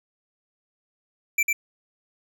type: tone with echo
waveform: square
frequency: 2339 Hz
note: D7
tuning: 8 cents flat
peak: -19 dBFS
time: 1.38-1.43 s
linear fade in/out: 5 ms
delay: 100 ms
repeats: 1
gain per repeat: -2 dB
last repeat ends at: 1.53 s
effects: none